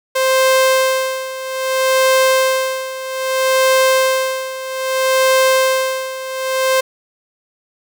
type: tone with tremolo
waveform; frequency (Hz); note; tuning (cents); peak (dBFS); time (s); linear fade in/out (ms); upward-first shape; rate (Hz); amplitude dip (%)
sawtooth; 524; C5; +2; -6; 0.15-6.81; 10; sine; 0.62; 80
effects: none